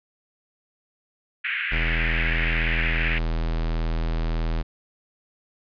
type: band-pass noise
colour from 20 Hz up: pink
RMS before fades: -27 dBFS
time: 1.44-3.19 s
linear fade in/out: 10 ms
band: 1600 to 2700 Hz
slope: 48 dB/octave
type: tone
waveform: square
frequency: 40.83 Hz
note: E1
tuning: 16 cents flat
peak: -23 dBFS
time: 1.71-4.63 s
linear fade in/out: 20 ms
effects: resampled to 11025 Hz